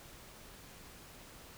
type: silence
effects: pink hiss -54 dBFS RMS until 1.57 s